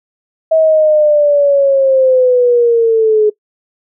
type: linear sweep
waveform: sine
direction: down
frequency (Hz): 645 to 420.9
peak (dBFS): -6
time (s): 0.51-3.3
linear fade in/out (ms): 10
effects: noise-tail reverb RT60 0.1 s tail -21 dB re dry